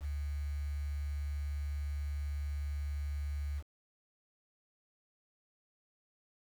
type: tone with quantisation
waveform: sine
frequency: 72.2 Hz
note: D2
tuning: 29 cents flat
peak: -34 dBFS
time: 0-3.63 s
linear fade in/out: 50 ms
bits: 9
effects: none